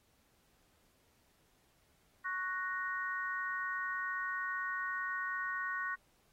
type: chord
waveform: sine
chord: F# major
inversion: second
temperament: equal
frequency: 1108.7 / 1480 / 1864.7 Hz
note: C#6 / F#6 / A#6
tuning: 0 / 0 / 0 cents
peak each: -40 / -39 / -39 dBFS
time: 2.24-5.96 s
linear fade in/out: 20 ms
effects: pink hiss -72 dBFS RMS until 6.32 s + AAC 48 kbps